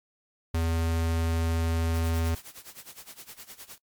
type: tone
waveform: square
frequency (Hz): 82.41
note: E2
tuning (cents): 0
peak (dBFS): -25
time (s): 0.54-2.35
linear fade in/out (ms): 5
type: noise with tremolo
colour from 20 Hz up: white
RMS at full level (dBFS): -43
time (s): 1.94-3.78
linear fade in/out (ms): 2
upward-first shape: sine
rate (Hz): 9.7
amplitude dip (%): 85
effects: noise-tail reverb RT60 0.1 s tail -23 dB re dry + MP3 96 kbps